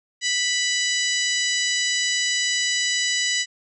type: harmonic tone with a mistuned harmonic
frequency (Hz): 987.8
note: B5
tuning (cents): 0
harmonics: 2 / 3 / 4 / 5 / 6 / 7 / 8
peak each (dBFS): -25 / -27 / -28 / -29 / -30 / -30 / -31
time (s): 0.21-3.46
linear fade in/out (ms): 50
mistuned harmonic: 8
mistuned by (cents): -17
effects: none